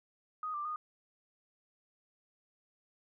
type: tone with pitch steps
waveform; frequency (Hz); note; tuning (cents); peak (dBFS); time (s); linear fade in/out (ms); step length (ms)
sine; 1247 / 1181 / 1231; D#6 / D6 / D#6; +3 / +9 / -19; -35; 0.43-0.76; 2; 110
effects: none